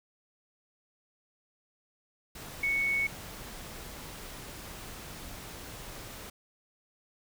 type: tone in noise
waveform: sine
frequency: 2217 Hz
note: C#7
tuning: in tune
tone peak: -26 dBFS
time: 2.63-3.07 s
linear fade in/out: 5 ms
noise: pink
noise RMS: -44 dBFS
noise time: 2.35-6.3 s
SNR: +15 dB
effects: none